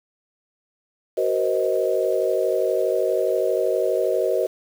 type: chord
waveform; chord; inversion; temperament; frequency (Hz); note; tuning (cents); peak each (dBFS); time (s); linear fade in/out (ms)
sine; C half-diminished seventh; second; just; 376.7 / 470.9 / 523.3 / 627.9; Gb4 / Bb4 / C5 / Eb5; +31 / +18 / 0 / +16; -24; 1.17-4.47; 10
effects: 7-bit